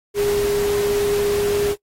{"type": "tone in noise", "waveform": "sine", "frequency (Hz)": 408.7, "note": "G#4", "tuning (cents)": -28, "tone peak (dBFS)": -17, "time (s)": [0.14, 1.76], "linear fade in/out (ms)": 50, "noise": "pink", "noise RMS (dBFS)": -29, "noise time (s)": [0.14, 1.76], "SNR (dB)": 9, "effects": ["noise-tail reverb RT60 0.1 s tail -23 dB re dry", "AAC 48 kbps"]}